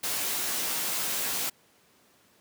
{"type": "noise with comb filter", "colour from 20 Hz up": "white", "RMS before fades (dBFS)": -30, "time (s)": [0.03, 1.5], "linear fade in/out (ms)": 10, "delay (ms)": 16, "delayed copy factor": 0.65, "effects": ["pink hiss -62 dBFS RMS until 2.4 s", "high-pass 150 Hz 12 dB/octave"]}